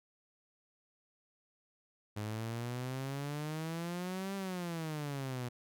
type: exponential two-way sweep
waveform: sawtooth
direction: up then down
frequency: 103.83 to 197.8 to 120.6 Hz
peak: -33 dBFS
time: 2.16-5.49 s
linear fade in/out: 10 ms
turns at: 4.35 s
effects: none